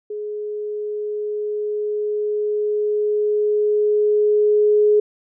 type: tone with level ramp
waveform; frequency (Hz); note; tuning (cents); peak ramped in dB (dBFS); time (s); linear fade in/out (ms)
sine; 420; G#4; +19; -25 to -11; 0.1-5; 5
effects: none